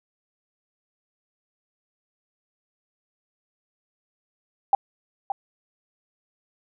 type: tone with echo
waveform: sine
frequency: 792 Hz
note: G5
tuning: 18 cents sharp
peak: -13 dBFS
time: 4.73-4.75 s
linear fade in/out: 2 ms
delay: 570 ms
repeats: 1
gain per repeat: -9 dB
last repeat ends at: 5.32 s
effects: none